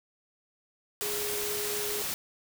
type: tone in noise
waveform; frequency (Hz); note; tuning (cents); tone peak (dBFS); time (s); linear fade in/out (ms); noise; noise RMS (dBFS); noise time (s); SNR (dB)
sine; 415.7; G#4; +2; -35; 1.02-2.02; 0; white; -33; 1.01-2.14; -5
effects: none